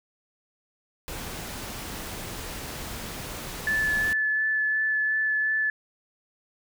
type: noise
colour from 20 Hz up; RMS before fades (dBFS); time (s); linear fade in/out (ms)
pink; -36; 1.08-4.13; 0
type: tone with vibrato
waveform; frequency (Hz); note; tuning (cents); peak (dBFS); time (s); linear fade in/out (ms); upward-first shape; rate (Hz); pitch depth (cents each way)
sine; 1736; A6; -24; -22; 3.67-5.7; 2; sine; 2.8; 10
effects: none